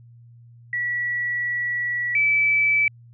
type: tone pair in turn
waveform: sine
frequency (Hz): 1940 / 2307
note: B6 / D7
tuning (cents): -31 / -31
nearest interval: minor third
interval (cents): 300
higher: second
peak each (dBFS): -22 / -16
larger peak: second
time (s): 0.73-2.15 / 2.15-2.88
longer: first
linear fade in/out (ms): 2
effects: added 118 Hz sine -45 dBFS peak until 3.13 s